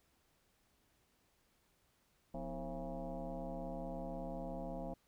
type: tone with frequency modulation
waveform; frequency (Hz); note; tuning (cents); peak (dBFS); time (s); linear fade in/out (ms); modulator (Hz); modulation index
sine; 251.2; B3; +30; -40; 2.34-4.94; 5; 142; 3.7
effects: pink hiss -75 dBFS RMS until 5.07 s